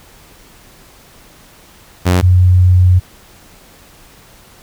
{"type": "tone pair in turn", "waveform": ["sawtooth", "sine"], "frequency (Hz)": [90.2, 90.77], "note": ["F#2", "F#2"], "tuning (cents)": [-44, -33], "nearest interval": "unison", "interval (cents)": 11, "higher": "second", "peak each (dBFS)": -5, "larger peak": "neither", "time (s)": [[2.05, 2.22], [2.22, 3]], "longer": "second", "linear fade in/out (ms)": 20, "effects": ["pink hiss -43 dBFS RMS until 4.62 s"]}